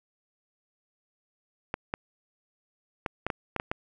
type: clicks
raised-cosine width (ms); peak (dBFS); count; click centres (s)
0.5; -14; 8; 1.741 / 1.939 / 3.062 / 3.266 / 3.302 / 3.563 / 3.599 / 3.715
effects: none